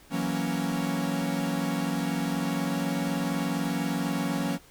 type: chord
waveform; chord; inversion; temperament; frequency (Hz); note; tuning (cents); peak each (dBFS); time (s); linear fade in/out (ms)
45% pulse; F# dominant seventh; third; equal; 164.81 / 185 / 233.1 / 277.2; E3 / F#3 / A#3 / C#4; 0 / 0 / 0 / 0; -33 / -32 / -33 / -31; 0.1-4.59; 50
effects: pink hiss -55 dBFS RMS until 4.7 s